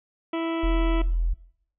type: harmonic tone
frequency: 329.6 Hz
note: E4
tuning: in tune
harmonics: 1 / 2 / 3 / 4 / 6 / 7 / 8 / 9 / 10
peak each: -26 / -32 / -36 / -38 / -42 / -43 / -44 / -45 / -46 dBFS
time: 0.33-1.02 s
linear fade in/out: 5 ms
type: tone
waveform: sine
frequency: 42.1 Hz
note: E1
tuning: 37 cents sharp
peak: -20 dBFS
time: 0.63-1.34 s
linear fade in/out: 10 ms
effects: noise-tail reverb RT60 0.7 s tail -20 dB re dry